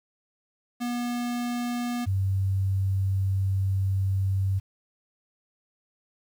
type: tone pair in turn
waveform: square / sine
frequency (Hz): 241.7 / 96.39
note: B3 / G2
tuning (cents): -37 / -29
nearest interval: octave + major third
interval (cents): 1592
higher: first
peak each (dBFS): -28 / -22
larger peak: second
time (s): 0.8-2.06 / 2.06-4.6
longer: second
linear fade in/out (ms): 20
effects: 9-bit